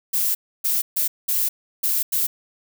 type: noise bursts at uneven times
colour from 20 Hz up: violet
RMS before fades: -21 dBFS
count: 6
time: 0.13-0.35 / 0.64-0.82 / 0.96-1.08 / 1.28-1.49 / 1.83-2.03 / 2.12-2.27 s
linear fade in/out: 10 ms
effects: none